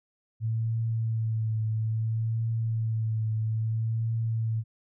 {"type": "tone with vibrato", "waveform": "sine", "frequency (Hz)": 111.7, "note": "A2", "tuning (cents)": 27, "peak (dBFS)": -25, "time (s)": [0.4, 4.64], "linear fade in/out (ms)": 50, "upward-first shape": "triangle", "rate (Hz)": 0.6, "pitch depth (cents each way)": 34, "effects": []}